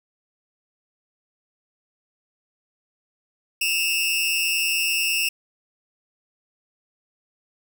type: tone pair together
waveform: sawtooth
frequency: 2611 / 2780 Hz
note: E7 / F7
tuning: -17 / -9 cents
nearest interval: minor second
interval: 108 cents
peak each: -20 dBFS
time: 3.61-5.29 s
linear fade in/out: 5 ms
effects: none